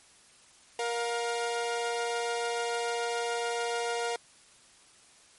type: tone pair together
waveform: sawtooth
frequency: 470.3 / 708.9 Hz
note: A#4 / F5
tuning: +15 / +26 cents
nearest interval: perfect fifth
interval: 711 cents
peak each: -27 / -30 dBFS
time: 0.79-4.16 s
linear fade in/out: 2 ms
effects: white hiss -58 dBFS RMS until 5.38 s + MP3 48 kbps